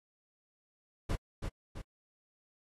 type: noise with echo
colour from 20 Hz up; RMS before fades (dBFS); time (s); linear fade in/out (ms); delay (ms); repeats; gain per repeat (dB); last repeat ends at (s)
brown; -32; 1.09-1.16; 10; 330; 2; -5; 1.82
effects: AAC 32 kbps